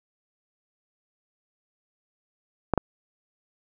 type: clicks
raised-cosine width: 1 ms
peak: -6 dBFS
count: 2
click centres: 2.737 / 2.777 s
effects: none